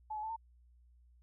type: tone with pitch steps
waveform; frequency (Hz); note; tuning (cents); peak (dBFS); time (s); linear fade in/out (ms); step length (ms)
sine; 861 / 850 / 879 / 902; A5 / G#5 / A5 / A5; -38 / +40 / -2 / +43; -37; 0.1-0.364; 10; 66
effects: added 60 Hz sine -61 dBFS peak until 1.22 s